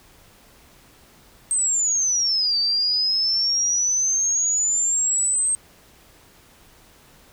sine exponential two-way sweep, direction down then up, 8400 to 4596 to 8400 Hz, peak -18 dBFS, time 1.51-5.55 s, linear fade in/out 0 ms, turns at 2.58 s, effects pink hiss -52 dBFS RMS until 7.32 s

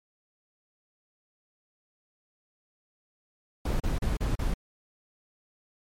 brown noise bursts, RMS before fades -27 dBFS, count 5, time 3.65-4.54 s, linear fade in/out 5 ms, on 150 ms, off 35 ms, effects MP3 64 kbps

